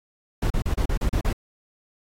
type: noise bursts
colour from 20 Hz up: brown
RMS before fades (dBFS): -22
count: 8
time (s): 0.42-1.329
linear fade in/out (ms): 5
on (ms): 83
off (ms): 35
effects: AAC 48 kbps